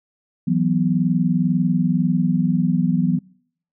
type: chord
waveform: sine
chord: E suspended second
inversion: none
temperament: equal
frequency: 164.81 / 185 / 246.9 Hz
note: E3 / F#3 / B3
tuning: 0 / 0 / 0 cents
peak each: -20 / -19 / -21 dBFS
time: 0.47-3.19 s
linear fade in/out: 10 ms
effects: noise-tail reverb RT60 0.6 s tail -24 dB re dry